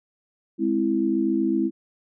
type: chord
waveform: sine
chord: Ab augmented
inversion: none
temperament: equal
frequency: 207.7 / 261.6 / 329.6 Hz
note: Ab3 / C4 / E4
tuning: 0 / 0 / 0 cents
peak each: -26 / -25 / -22 dBFS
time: 0.58-1.71 s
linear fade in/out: 50 ms
effects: none